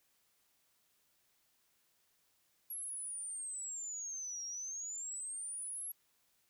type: exponential two-way sweep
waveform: sine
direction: down then up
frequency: 11400 to 5588 to 11400 Hz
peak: -40 dBFS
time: 2.7-5.92 s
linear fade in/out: 5 ms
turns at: 4.45 s
effects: white hiss -75 dBFS RMS until 6.49 s